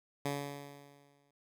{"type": "tone with exponential decay", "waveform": "10% pulse", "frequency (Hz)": 142.1, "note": "C#3", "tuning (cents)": 43, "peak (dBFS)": -24, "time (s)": [0.25, 1.31], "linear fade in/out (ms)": 5, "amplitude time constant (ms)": 230, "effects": []}